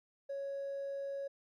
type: tone with hard clipping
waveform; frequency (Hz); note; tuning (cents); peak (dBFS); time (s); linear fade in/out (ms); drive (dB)
triangle; 554.4; C#5; 0; -37; 0.29-1.28; 10; 2
effects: Opus 48 kbps